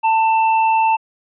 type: tone with tanh clipping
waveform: triangle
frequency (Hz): 890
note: A5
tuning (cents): +20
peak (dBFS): -14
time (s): 0.03-0.97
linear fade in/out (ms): 20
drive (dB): 15
effects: resampled to 8000 Hz